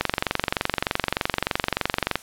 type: click train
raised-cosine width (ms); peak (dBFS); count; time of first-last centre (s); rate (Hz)
0.3; -4; 51; 0.01-2.156; 23.3
effects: white hiss -46 dBFS RMS until 2.22 s + low-pass 12000 Hz 12 dB/octave